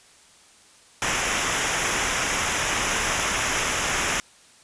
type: noise with comb filter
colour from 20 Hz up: pink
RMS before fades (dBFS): -24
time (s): 1.02-4.2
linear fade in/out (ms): 0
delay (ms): 0.23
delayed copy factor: -0.7
effects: white hiss -53 dBFS RMS until 4.63 s + resampled to 22050 Hz